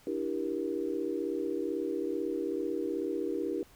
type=chord; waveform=sine; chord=E half-diminished seventh; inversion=third; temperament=equal with one note detuned; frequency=293.7 / 329.6 / 392 / 474 Hz; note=D4 / E4 / G4 / Bb4; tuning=0 / 0 / 0 / +29 cents; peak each=-37 / -35 / -35 / -37 dBFS; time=0.07-3.63 s; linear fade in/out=2 ms; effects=pink hiss -60 dBFS RMS until 3.75 s